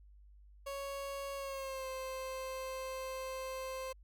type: tone with pitch glide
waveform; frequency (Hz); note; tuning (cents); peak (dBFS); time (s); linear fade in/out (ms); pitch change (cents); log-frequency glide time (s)
30% pulse; 554.4 to 523.6; C#5 to C5; 0 to +1; -37; 0.66-3.93; 10; -99; 1.35-1.88
effects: added 50 Hz sine -56 dBFS peak until 4.03 s